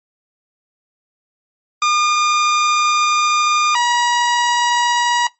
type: tone pair in turn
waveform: sawtooth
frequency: 1211 / 961.2 Hz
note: D#6 / B5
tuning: -47 / -47 cents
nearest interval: major third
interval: 400 cents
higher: first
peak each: -9 dBFS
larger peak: neither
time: 1.82-3.75 / 3.75-5.27 s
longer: first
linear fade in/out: 2 ms
effects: noise-tail reverb RT60 0.2 s tail -23 dB re dry + MP3 32 kbps